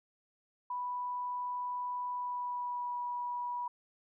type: tone with pitch glide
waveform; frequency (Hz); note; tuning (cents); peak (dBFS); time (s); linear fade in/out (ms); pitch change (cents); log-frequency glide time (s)
sine; 987 to 974; B5 to B5; -1 to -24; -34; 0.7-3.68; 5; -23; 2.13-2.97
effects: none